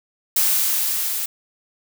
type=noise with level ramp; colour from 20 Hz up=blue; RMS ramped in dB=-17 to -25 dBFS; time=0.36-1.26 s; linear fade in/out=5 ms; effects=none